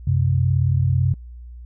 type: tone pair together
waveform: sine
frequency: 92.81 / 131 Hz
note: F#2 / C3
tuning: +6 / +2 cents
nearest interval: tritone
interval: 596 cents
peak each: -18 dBFS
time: 0.07-1.14 s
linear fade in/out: 5 ms
effects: added 60 Hz sine -35 dBFS peak until 1.65 s